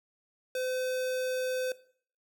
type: tone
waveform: square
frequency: 511 Hz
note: C5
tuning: 41 cents flat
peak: -31 dBFS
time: 0.55-1.72 s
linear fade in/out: 2 ms
effects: noise-tail reverb RT60 0.5 s tail -17 dB re dry